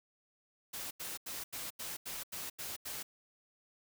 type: noise bursts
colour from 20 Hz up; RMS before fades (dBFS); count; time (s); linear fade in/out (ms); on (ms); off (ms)
white; -42; 9; 0.73-3.03; 10; 180; 85
effects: none